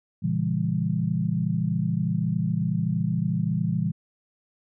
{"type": "chord", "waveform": "sine", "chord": "A# diminished seventh", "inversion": "none", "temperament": "just", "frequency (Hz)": [116.54, 139.85, 167.82, 201.4], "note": ["A#2", "C#3", "E3", "G3"], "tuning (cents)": [0, 16, 31, 47], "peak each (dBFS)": [-29, -30, -25, -29], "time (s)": [0.22, 3.92], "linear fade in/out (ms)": 20, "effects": []}